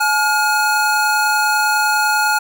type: tone pair together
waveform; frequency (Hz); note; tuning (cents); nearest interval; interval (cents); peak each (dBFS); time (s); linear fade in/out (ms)
square; 849 / 1425; G#5 / F6; +38 / +34; major sixth; 896; -17; 0-2.39; 10
effects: none